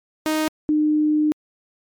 sawtooth / sine tone pair in turn, 311.1 / 303.6 Hz, D#4 / D#4, 0 / -42 cents, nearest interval unison, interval 42 cents, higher first, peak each -15 dBFS, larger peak neither, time 0.26-0.48 / 0.69-1.32 s, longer second, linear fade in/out 0 ms, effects MP3 96 kbps

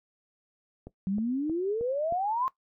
click train, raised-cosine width 2 ms, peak -28 dBFS, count 5, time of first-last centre 0.87-2.124 s, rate 3.19 Hz
sine exponential sweep, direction up, 185.6 to 1073 Hz, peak -26 dBFS, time 1.07-2.48 s, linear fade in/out 0 ms
effects noise-tail reverb RT60 0.1 s tail -17 dB re dry

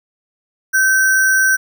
sine tone with sample-and-hold, 1544 Hz, G6, 27 cents flat, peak -10 dBFS, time 0.73-1.57 s, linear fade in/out 20 ms, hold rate 7350 Hz, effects none

